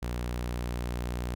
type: tone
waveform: sawtooth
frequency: 60.3 Hz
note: B1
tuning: 41 cents flat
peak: -27 dBFS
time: 0.02-1.35 s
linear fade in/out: 10 ms
effects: none